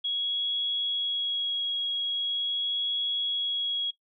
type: tone with vibrato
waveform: sine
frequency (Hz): 3322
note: G#7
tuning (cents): 0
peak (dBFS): -26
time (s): 0.04-3.91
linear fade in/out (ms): 10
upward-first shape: sine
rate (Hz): 0.42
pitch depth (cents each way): 8
effects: noise-tail reverb RT60 0.1 s tail -18 dB re dry